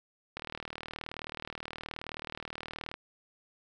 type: click train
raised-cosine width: 0.3 ms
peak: -22 dBFS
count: 101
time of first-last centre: 0.37-2.941 s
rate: 38.9 Hz
effects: none